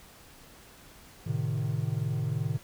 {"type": "chord", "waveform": "triangle", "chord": "A diminished", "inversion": "none", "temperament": "equal with one note detuned", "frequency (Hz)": [110, 130.81, 153.24], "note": ["A2", "C3", "Eb3"], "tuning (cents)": [0, 0, -26], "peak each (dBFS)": -30, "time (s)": [1.26, 2.58], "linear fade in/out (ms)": 10, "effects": ["pink hiss -53 dBFS RMS until 2.63 s"]}